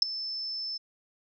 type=tone with ADSR envelope; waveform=sine; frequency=5274 Hz; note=E8; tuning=in tune; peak=-13 dBFS; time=0.02-0.78 s; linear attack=4 ms; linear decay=8 ms; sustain=-19 dB; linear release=15 ms; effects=none